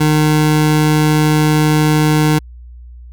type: tone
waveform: 25% pulse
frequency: 152.9 Hz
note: D#3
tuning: 30 cents flat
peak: -6 dBFS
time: 0-2.39 s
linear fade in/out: 10 ms
effects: added 60 Hz sine -32 dBFS peak until 3.12 s